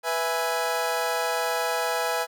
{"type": "chord", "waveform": "25% pulse", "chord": "E major", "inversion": "second", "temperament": "equal", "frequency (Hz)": [493.9, 659.3, 830.6], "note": ["B4", "E5", "G#5"], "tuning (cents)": [0, 0, 0], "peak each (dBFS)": -25, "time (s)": [0.03, 2.27], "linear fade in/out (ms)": 50, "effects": []}